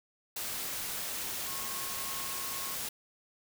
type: tone in noise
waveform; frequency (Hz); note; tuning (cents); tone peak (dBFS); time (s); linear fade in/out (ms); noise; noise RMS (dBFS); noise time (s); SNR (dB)
sine; 1086; C#6; -36; -45; 1.47-2.75; 5; white; -37; 0.36-2.89; -11
effects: none